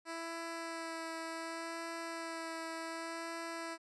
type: tone with vibrato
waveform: 10% pulse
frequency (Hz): 329.6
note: E4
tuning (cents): 0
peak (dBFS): -32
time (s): 0.05-3.78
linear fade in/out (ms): 50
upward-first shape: sine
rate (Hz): 0.67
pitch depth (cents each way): 15
effects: resampled to 24000 Hz